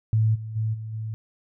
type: tone with level steps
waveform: sine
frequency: 110 Hz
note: A2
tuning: in tune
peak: -17 / -31 / -22 / -31 / -28 dBFS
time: 0.13-1.14 s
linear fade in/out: 0 ms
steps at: 0.34 / 0.55 / 0.73 / 0.92 s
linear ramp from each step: 20 ms
effects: none